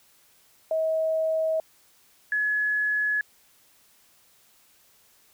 sine tone pair in turn, 639 / 1697.1 Hz, D#5 / G#6, +46 / +37 cents, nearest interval octave + perfect fourth, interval 1691 cents, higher second, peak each -22 dBFS, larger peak neither, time 0.71-1.6 / 2.32-3.21 s, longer neither, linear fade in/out 2 ms, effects white hiss -60 dBFS RMS until 5.33 s

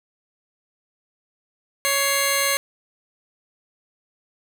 10% pulse tone pair together, 556.6 / 2100 Hz, C#5 / C7, +7 / +6 cents, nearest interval octave + major seventh, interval 2299 cents, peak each -13 dBFS, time 1.85-2.57 s, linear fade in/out 0 ms, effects none

